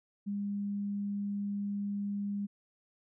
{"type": "tone", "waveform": "sine", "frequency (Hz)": 202.3, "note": "G#3", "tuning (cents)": -45, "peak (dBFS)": -32, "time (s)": [0.26, 2.47], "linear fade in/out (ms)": 20, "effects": []}